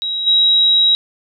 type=tone with level steps; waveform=sine; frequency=3842 Hz; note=B7; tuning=48 cents flat; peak=-18 / -9 dBFS; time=0.02-0.95 s; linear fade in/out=0 ms; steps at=0.26 s; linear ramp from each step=20 ms; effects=none